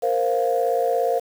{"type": "chord", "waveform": "sine", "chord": "Bb suspended second", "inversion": "none", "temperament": "equal", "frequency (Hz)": [466.2, 523.3, 698.5], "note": ["Bb4", "C5", "F5"], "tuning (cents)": [0, 0, 0], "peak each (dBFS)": -22, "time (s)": [0.02, 1.2], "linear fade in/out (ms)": 20, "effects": ["tanh soft clip ceiling -10 dBFS", "7-bit"]}